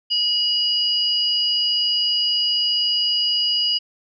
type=tone pair together; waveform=sine; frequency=2906 / 4887 Hz; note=F#7 / D#8; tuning=-32 / -32 cents; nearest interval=major sixth; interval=900 cents; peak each=-20 dBFS; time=0.1-3.79 s; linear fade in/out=20 ms; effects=none